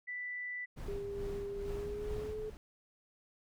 sine tone, 1979 Hz, B6, 3 cents sharp, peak -38 dBFS, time 0.07-0.66 s, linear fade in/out 20 ms
brown noise with tremolo, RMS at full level -42 dBFS, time 0.76-2.35 s, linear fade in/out 20 ms, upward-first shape sine, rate 2.3 Hz, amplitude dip 55%
sine tone with pitch glide, 401.4 to 430.2 Hz, G4 to A4, +41 to -39 cents, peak -38 dBFS, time 0.88-2.5 s, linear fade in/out 5 ms, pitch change +120 cents, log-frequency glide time 1.64-2.35 s
brown noise, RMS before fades -47 dBFS, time 1.68-2.57 s, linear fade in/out 0 ms
effects none

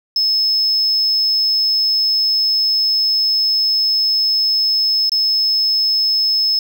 triangle tone with dropouts, 5200 Hz, E8, 24 cents flat, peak -11 dBFS, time 0.16-6.59 s, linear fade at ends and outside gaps 2 ms, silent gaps 5.095-5.118 s, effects tanh soft clip ceiling -7 dBFS + 7-bit

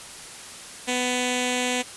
5% pulse tone with notch filter, 249 Hz, B3, 14 cents sharp, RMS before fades -25 dBFS, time 0.87-1.83 s, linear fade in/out 20 ms, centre 1300 Hz, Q 0.89, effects white hiss -40 dBFS RMS until 1.96 s + resampled to 24000 Hz

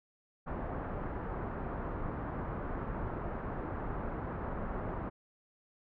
pink low-pass noise, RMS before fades -38 dBFS, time 0.46-5.1 s, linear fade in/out 20 ms, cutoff 1400 Hz, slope 24 dB/octave, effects none

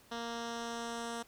10% pulse tone with low-pass filter sweep, 233.1 Hz, A#3, in tune, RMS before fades -40 dBFS, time 0.11-1.23 s, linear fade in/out 10 ms, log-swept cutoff 4800 to 8700 Hz, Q 1.6, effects pink hiss -62 dBFS RMS until 1.27 s

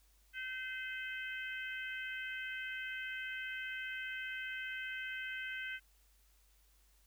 harmonic tone, 515 Hz, C5, 28 cents flat, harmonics 3 / 4 / 5 / 6, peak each -42 / -46 / -47 / -50 dBFS, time 0.33-5.8 s, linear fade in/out 50 ms, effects added 50 Hz sine -67 dBFS peak until 7.06 s + white hiss -72 dBFS RMS until 7.06 s

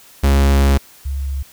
45% pulse / sine tone pair in turn, 69.2 / 68.64 Hz, C#2 / C#2, -2 / -16 cents, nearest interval unison, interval 14 cents, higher first, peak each -10 / -19 dBFS, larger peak first, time 0.23-0.78 / 1.05-1.43 s, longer first, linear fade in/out 10 ms, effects white hiss -45 dBFS RMS until 1.52 s

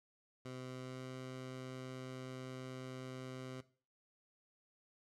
15% pulse tone with pitch glide, 128.3 to 129.34 Hz, C3 to C3, -34 to -20 cents, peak -39 dBFS, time 0.45-3.61 s, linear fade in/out 5 ms, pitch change +14 cents, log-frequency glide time 0.84-1.04 s, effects noise-tail reverb RT60 0.4 s tail -17 dB re dry + low-pass 8000 Hz 12 dB/octave

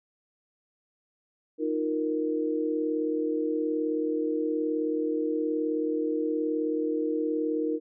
sine chord, Eb suspended second, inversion none, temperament just, 311.1 / 350 / 466.7 Hz, Eb4 / F4 / Bb4, 0 / +4 / +2 cents, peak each -28 / -34 / -29 dBFS, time 1.58-7.8 s, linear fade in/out 50 ms, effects none

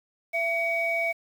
sine tone pair together, 671.5 / 2260 Hz, E5 / C#7, +32 / +33 cents, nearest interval octave + major sixth, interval 2101 cents, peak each -27 / -25 dBFS, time 0.33-1.13 s, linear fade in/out 20 ms, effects tanh soft clip ceiling -16 dBFS + 8-bit

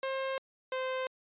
sawtooth tone pair in turn, 533 / 518.4 Hz, C5 / C5, +32 / -16 cents, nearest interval unison, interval 48 cents, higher first, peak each -28 dBFS, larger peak neither, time 0.03-0.38 / 0.72-1.07 s, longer neither, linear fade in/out 2 ms, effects resampled to 8000 Hz

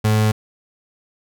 35% pulse tone, 107.9 Hz, A2, 33 cents flat, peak -12 dBFS, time 0.04-0.32 s, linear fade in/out 10 ms, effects none

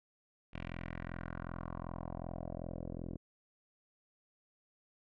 10% pulse tone with low-pass filter sweep, 42.65 Hz, F1, 40 cents flat, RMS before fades -43 dBFS, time 0.53-3.17 s, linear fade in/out 10 ms, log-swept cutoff 2700 to 400 Hz, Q 2.6, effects none

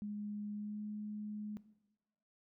sine tone with pitch glide, 207.7 to 210.4 Hz, G#3 to G#3, 0 to +23 cents, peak -39 dBFS, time 0.02-1.57 s, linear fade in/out 0 ms, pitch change +23 cents, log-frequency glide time 0.53-0.82 s, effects noise-tail reverb RT60 1.0 s tail -17 dB re dry

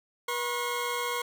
20% pulse tone pair together, 483.3 / 1081.8 Hz, B4 / C#6, -38 / -43 cents, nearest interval octave + major second, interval 1395 cents, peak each -27 dBFS, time 0.28-1.22 s, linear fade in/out 5 ms, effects none

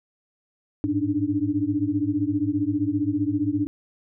sine tone cluster, 101.5 / 109.5 / 288.7 / 303.8 Hz, G#2 / A2 / D4 / D#4, -39 / -8 / -30 / -41 cents, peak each -33 / -32 / -24 / -25 dBFS, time 0.84-3.67 s, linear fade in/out 0 ms, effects none

